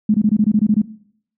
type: tone bursts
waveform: sine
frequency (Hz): 212.5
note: G#3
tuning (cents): +40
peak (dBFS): -10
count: 10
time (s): 0.09-0.818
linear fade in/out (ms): 5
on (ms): 53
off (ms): 22
effects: noise-tail reverb RT60 0.6 s tail -17 dB re dry